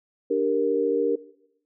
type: chord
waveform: sine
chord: G minor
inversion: second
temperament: equal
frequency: 293.7 / 392 / 466.2 Hz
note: D4 / G4 / Bb4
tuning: 0 / 0 / 0 cents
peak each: -27 / -26 / -22 dBFS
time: 0.3-1.16 s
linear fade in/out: 10 ms
effects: noise-tail reverb RT60 0.8 s tail -19 dB re dry